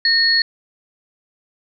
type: tone pair together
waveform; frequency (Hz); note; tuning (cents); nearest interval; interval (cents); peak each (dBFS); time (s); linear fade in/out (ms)
sine; 1834 / 4342; A#6 / C#8; -29 / -37; octave + minor third; 1492; -17 / -14; 0.05-0.42; 2
effects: none